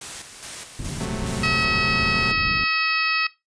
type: noise with tremolo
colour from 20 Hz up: white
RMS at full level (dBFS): -34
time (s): 0.01-1.65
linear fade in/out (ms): 5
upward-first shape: square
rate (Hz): 2.4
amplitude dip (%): 50
type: low-pass noise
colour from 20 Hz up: white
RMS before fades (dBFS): -31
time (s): 0.79-2.64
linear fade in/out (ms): 2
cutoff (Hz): 170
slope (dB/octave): 12
type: chord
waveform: sawtooth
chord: F# diminished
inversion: second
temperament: equal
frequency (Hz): 130.81 / 185 / 220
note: C3 / F#3 / A3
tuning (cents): 0 / 0 / 0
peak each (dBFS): -27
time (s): 1-2.32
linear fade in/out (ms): 5
type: harmonic tone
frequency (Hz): 642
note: E5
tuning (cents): -46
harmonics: 2 / 3 / 4 / 5 / 6 / 7 / 8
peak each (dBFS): -26 / -27 / -24 / -35 / -36 / -29 / -32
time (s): 1.43-3.27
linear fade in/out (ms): 5
effects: noise-tail reverb RT60 0.2 s tail -17 dB re dry + resampled to 22050 Hz